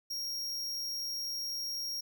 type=tone; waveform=45% pulse; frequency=5588 Hz; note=F8; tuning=in tune; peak=-35 dBFS; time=0.1-2.01 s; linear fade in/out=10 ms; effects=none